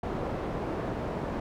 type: low-pass noise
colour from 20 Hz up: white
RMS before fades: -33 dBFS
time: 0.03-1.4 s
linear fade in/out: 5 ms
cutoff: 580 Hz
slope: 12 dB/octave
effects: none